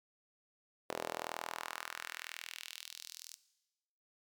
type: tone with high-pass filter sweep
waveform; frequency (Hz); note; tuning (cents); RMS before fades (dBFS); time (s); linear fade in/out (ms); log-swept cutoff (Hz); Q
sawtooth; 41; E1; -9; -45; 0.89-3.36; 10; 490 to 5900; 1.6
effects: noise-tail reverb RT60 1.0 s tail -17 dB re dry